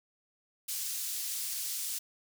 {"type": "high-pass noise", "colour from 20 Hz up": "pink", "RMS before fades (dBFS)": -36, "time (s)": [0.68, 1.99], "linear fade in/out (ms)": 10, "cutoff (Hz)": 5700, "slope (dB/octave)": 12, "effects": []}